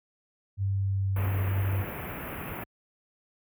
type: tone with pitch glide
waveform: sine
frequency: 98 to 96.93 Hz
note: G2 to G2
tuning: 0 to -19 cents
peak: -24 dBFS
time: 0.57-1.85 s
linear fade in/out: 50 ms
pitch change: -19 cents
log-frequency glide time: 0.71-1.11 s
type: band-stop noise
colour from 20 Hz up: pink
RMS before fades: -36 dBFS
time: 1.16-2.64 s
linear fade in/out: 5 ms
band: 2700 to 12000 Hz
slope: 48 dB/octave
effects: high-pass 60 Hz 12 dB/octave